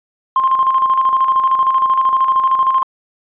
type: tone with tremolo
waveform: sine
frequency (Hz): 1055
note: C6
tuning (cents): +14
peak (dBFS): -8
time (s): 0.36-2.83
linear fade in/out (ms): 2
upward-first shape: square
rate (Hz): 13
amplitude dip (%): 50
effects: tanh soft clip ceiling -4 dBFS + resampled to 8000 Hz